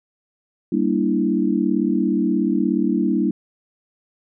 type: chord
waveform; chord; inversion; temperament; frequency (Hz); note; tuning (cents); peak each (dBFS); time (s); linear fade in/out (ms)
sine; E half-diminished seventh; first; equal with one note detuned; 196 / 233.1 / 291.5 / 329.6; G3 / Bb3 / D4 / E4; 0 / 0 / -13 / 0; -22; 0.72-3.31; 5
effects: none